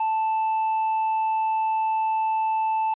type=tone with quantisation; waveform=triangle; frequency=880 Hz; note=A5; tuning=in tune; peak=-19 dBFS; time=0-2.94 s; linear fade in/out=5 ms; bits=7; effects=resampled to 8000 Hz